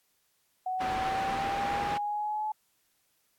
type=exponential sweep; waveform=sine; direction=up; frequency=740 to 860 Hz; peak=-29 dBFS; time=0.66-2.52 s; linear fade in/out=5 ms
type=low-pass noise; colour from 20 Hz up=white; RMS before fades=-36 dBFS; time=0.8-1.98 s; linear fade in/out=10 ms; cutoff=1600 Hz; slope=12 dB/octave
effects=white hiss -72 dBFS RMS until 3.38 s + AAC 64 kbps